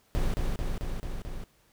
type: noise with echo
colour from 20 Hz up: brown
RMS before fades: -26 dBFS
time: 0.15-0.34 s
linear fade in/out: 0 ms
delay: 220 ms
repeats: 5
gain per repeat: -2 dB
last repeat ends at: 1.44 s
effects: pink hiss -65 dBFS RMS until 1.72 s